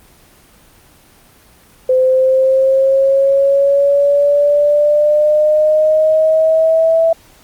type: exponential sweep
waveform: sine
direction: up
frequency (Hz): 513 to 659.3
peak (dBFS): -8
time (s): 1.89-7.13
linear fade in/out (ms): 5
effects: pink hiss -46 dBFS RMS until 7.43 s + Opus 24 kbps